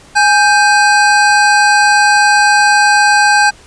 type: tone pair together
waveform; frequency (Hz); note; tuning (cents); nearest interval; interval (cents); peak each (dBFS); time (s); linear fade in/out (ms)
square; 830.6 / 1568; G#5 / G6; 0 / 0; major seventh; 1100; -10; 0.15-3.51; 20
effects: pink hiss -41 dBFS RMS until 3.66 s + resampled to 22050 Hz